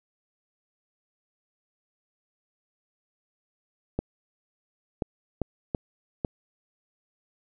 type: clicks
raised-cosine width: 2 ms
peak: -13 dBFS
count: 5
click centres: 3.99 / 5.022 / 5.417 / 5.748 / 6.248 s
effects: none